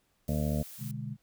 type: harmonic tone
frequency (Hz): 75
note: D2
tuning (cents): +37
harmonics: 1 / 2 / 3 / 4 / 6 / 7 / 8 / 9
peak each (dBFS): -33 / -31 / -33 / -44 / -44 / -43 / -39 / -45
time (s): 0.28-0.63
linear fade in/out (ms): 10
type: noise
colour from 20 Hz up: blue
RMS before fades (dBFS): -47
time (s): 0.28-0.91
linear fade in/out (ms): 0
type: chord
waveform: sine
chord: G# diminished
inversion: first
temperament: equal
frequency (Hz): 123.47 / 146.83 / 207.7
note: B2 / D3 / G#3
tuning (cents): 0 / 0 / 0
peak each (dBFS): -38 / -39 / -40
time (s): 0.78-1.17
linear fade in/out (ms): 50
effects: pink hiss -73 dBFS RMS until 1.22 s